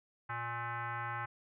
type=tone with frequency modulation; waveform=sine; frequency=117.5 Hz; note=A#2; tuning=14 cents sharp; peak=-36 dBFS; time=0.29-1.26 s; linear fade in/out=10 ms; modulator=473 Hz; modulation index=3.6; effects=none